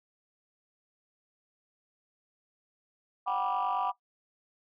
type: chord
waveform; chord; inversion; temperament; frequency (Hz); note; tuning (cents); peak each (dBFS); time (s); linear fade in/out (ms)
sine; G major seventh; third; just; 735 / 784 / 980 / 1176; F#5 / G5 / B5 / D6; -12 / 0 / -14 / +2; -32; 3.26-3.92; 20
effects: noise-tail reverb RT60 0.1 s tail -17 dB re dry + tanh soft clip ceiling -22 dBFS